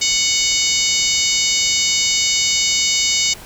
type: harmonic tone with a mistuned harmonic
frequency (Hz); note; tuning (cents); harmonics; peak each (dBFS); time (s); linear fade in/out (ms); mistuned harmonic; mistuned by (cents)
740; F#5; 0; 3 / 4 / 5 / 6 / 7 / 8 / 9 / 10; -23 / -23 / -23 / -23 / -23 / -23 / -23 / -23; 0.01-3.34; 10; 7; -44
effects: pink hiss -38 dBFS RMS until 3.45 s